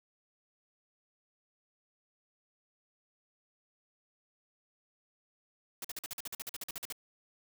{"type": "noise bursts", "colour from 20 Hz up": "white", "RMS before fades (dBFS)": -40, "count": 16, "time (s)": [5.82, 6.925], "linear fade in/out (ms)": 2, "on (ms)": 25, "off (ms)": 47, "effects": []}